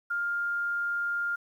sine tone, 1404 Hz, F6, 9 cents sharp, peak -27 dBFS, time 0.1-1.36 s, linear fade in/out 10 ms, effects 10-bit

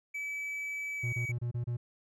triangle tone with pitch glide, 2296 to 2270 Hz, D7 to C#7, -40 to +41 cents, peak -33 dBFS, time 0.14-1.32 s, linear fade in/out 10 ms, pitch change -19 cents, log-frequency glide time 0.97-1.05 s
triangle tone bursts, 120 Hz, B2, 49 cents flat, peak -29 dBFS, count 6, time 1.03-1.77 s, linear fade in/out 10 ms, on 100 ms, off 28 ms
effects none

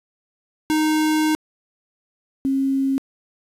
square / sine tone pair in turn, 309.8 / 270.2 Hz, D#4 / C#4, -7 / -44 cents, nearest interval major second, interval 237 cents, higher first, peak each -17 dBFS, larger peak neither, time 0.7-1.35 / 2.45-2.98 s, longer first, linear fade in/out 0 ms, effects resampled to 32000 Hz + 8-bit

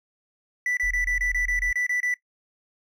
triangle tone bursts, 1975.5 Hz, B6, in tune, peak -21 dBFS, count 11, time 0.66-2.14 s, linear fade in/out 2 ms, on 110 ms, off 27 ms
sine tone, 41.56 Hz, E1, 15 cents sharp, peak -29 dBFS, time 0.83-1.72 s, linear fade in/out 10 ms
effects noise-tail reverb RT60 0.1 s tail -19 dB re dry

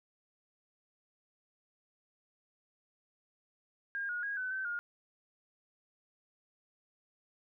sine tone with pitch steps, 1615 / 1444 / 1639 / 1510 / 1540 / 1423 Hz, G#6 / F#6 / G#6 / F#6 / G6 / F6, -49 / -43 / -23 / +35 / -31 / +32 cents, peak -34 dBFS, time 3.95-4.79 s, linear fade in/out 0 ms, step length 140 ms, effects none

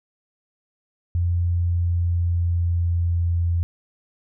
sine tone with pitch glide, 86.9 to 85.6 Hz, F2 to F2, -8 to -34 cents, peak -18 dBFS, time 1.15-3.63 s, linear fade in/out 0 ms, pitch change -26 cents, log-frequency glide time 1.41-3.32 s, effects none

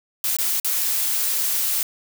blue noise with dropouts, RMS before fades -22 dBFS, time 0.24-1.83 s, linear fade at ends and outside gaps 1 ms, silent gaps 0.367-0.386 / 0.599-0.646 s, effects none

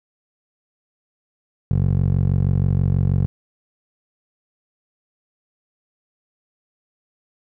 15% pulse tone with band-pass filter, 46.25 Hz, F#1, in tune, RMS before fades -18 dBFS, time 1.71-3.26 s, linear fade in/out 0 ms, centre 120 Hz, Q 1.5, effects none

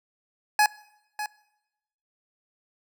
25% pulse tone with echo, 842 Hz, G#5, 24 cents sharp, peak -13 dBFS, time 0.59-0.66 s, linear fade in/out 2 ms, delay 600 ms, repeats 1, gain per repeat -12 dB, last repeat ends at 1.26 s, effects noise-tail reverb RT60 0.9 s tail -22 dB re dry

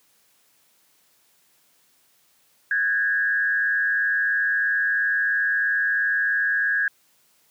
sine tone with frequency modulation, 1643 Hz, G#6, 19 cents flat, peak -19 dBFS, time 2.71-6.88 s, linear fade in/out 2 ms, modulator 123 Hz, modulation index 0.7, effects white hiss -62 dBFS RMS until 7.5 s + high-pass 100 Hz 12 dB/octave

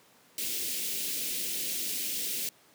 white band-stop noise, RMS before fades -33 dBFS, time 0.38-2.49 s, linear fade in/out 2 ms, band 470 to 2300 Hz, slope 24 dB/octave, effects pink hiss -60 dBFS RMS until 2.74 s + high-pass 200 Hz 12 dB/octave

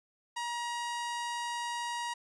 sawtooth tone, 951 Hz, A#5, 34 cents sharp, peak -30 dBFS, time 0.36-2.14 s, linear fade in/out 10 ms, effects resampled to 22050 Hz

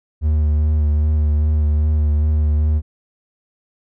triangle tone with vibrato, 75.7 Hz, D#2, 47 cents flat, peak -11 dBFS, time 0.21-2.82 s, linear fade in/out 50 ms, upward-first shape sine, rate 2.5 Hz, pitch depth 26 cents each way, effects none

